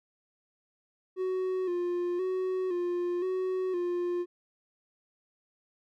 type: tone with vibrato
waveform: triangle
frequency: 362.3 Hz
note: F#4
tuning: 36 cents flat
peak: -26 dBFS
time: 1.16-4.26 s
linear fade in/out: 50 ms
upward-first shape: square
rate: 0.97 Hz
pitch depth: 48 cents each way
effects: none